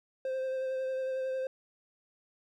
triangle tone with vibrato, 523.3 Hz, C5, in tune, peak -29 dBFS, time 0.25-1.47 s, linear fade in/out 2 ms, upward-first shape sine, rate 11 Hz, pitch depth 16 cents each way, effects none

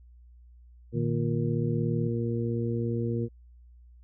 harmonic tone, 116.9 Hz, A#2, 5 cents sharp, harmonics 1 / 2 / 3 / 4, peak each -29 / -32 / -34 / -35 dBFS, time 0.92-3.29 s, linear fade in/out 50 ms
sine tone with pitch glide, 152.5 to 156.52 Hz, D#3 to D#3, -34 to +11 cents, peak -29 dBFS, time 0.94-2.09 s, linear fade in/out 20 ms, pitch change +45 cents, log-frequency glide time 1.65-1.86 s
effects added 60 Hz sine -50 dBFS peak until 4.03 s

